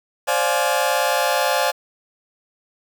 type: chord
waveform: sawtooth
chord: D half-diminished seventh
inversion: third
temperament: just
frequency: 528.6 / 587.3 / 704.8 / 845.8 Hz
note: C5 / D5 / F5 / Ab5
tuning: +18 / 0 / +16 / +31 cents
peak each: -19 dBFS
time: 0.27-1.72 s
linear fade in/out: 20 ms
effects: 7-bit